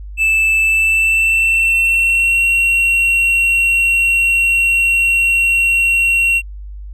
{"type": "tone with pitch glide", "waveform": "triangle", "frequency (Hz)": [2637, 2736], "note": ["E7", "F7"], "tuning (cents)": [0, -36], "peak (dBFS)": -9, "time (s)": [0.17, 6.42], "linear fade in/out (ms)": 50, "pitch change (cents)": 64, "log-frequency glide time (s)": [0.62, 2.44], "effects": ["added 50 Hz sine -27 dBFS peak until 6.93 s"]}